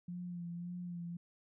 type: tone with vibrato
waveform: sine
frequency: 174.61 Hz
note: F3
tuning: in tune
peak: -40 dBFS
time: 0.08-1.17 s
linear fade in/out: 5 ms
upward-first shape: sine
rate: 1.8 Hz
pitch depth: 34 cents each way
effects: none